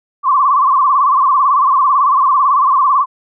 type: tone with vibrato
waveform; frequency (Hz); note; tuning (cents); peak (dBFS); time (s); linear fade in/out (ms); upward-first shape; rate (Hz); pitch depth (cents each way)
sine; 1096; C#6; -20; -8; 0.23-3.06; 50; sine; 18; 120
effects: none